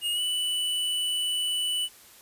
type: tone with pitch glide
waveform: square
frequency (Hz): 2858 to 2972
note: F7 to F#7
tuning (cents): +39 to +7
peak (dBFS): -26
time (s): 0.01-1.89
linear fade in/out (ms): 50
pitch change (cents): +68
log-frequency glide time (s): 0.12-0.21
effects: white hiss -52 dBFS RMS until 2.21 s + resampled to 32000 Hz